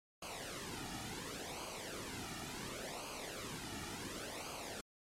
pink noise with flanger, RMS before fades -45 dBFS, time 0.22-4.81 s, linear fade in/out 5 ms, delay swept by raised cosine 0.54 to 1.94 ms, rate 0.7 Hz, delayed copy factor -0.75, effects low-pass 10000 Hz 12 dB/octave + MP3 64 kbps

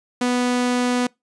sawtooth tone, 246.9 Hz, B3, in tune, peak -14 dBFS, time 0.21-1.07 s, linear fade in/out 5 ms, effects noise-tail reverb RT60 0.2 s tail -25 dB re dry + resampled to 22050 Hz

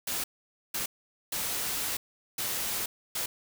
white noise bursts at uneven times, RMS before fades -32 dBFS, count 5, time 0.07-0.24 / 0.74-0.86 / 1.32-1.97 / 2.38-2.86 / 3.15-3.26 s, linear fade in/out 5 ms, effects none

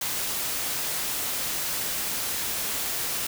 white noise, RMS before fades -29 dBFS, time 0.01-3.27 s, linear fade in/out 5 ms, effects none

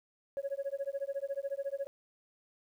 sine tone with tremolo, 554.4 Hz, C#5, in tune, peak -29 dBFS, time 0.37-1.87 s, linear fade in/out 0 ms, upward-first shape sine, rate 14 Hz, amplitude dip 100%, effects tanh soft clip ceiling -29 dBFS + 11-bit

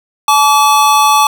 square tone pair together, 861.3 / 1149 Hz, A5 / D6, -37 / -38 cents, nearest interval perfect fourth, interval 499 cents, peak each -10 dBFS, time 0.28-1.27 s, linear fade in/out 2 ms, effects none

